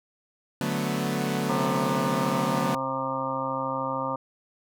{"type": "chord", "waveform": "sawtooth", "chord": "B minor seventh", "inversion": "first", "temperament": "equal", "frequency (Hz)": [146.83, 185, 220, 246.9], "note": ["D3", "F#3", "A3", "B3"], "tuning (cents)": [0, 0, 0, 0], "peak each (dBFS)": -27, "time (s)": [0.61, 2.75], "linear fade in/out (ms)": 2}
{"type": "harmonic tone", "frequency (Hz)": 133.1, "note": "C3", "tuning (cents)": 30, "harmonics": [1, 2, 4, 5, 6, 7, 8, 9], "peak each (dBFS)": [-39, -35, -32, -41, -40, -32, -37, -32], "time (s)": [1.49, 4.16], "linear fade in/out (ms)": 5}
{"effects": []}